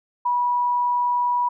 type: tone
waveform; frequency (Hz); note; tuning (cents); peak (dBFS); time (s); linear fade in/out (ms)
sine; 975; B5; -23; -18; 0.25-1.49; 10
effects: none